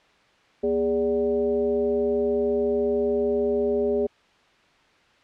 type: tone with frequency modulation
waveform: sine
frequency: 410.9 Hz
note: G#4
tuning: 18 cents flat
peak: -20 dBFS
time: 0.63-4.07 s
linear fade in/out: 10 ms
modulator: 170 Hz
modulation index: 0.82
effects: white hiss -58 dBFS RMS until 5.23 s + low-pass 3000 Hz 12 dB/octave